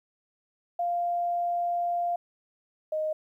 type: tone pair in turn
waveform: sine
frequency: 697 / 621 Hz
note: F5 / D#5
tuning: -4 / -3 cents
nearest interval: major second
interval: 199 cents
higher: first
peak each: -25 / -26 dBFS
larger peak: first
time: 0.79-2.16 / 2.92-3.13 s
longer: first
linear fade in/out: 5 ms
effects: 11-bit